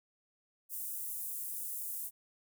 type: high-pass noise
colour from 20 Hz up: pink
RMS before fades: -40 dBFS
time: 0.69-2.11 s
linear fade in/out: 50 ms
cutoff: 10000 Hz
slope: 24 dB/octave
effects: none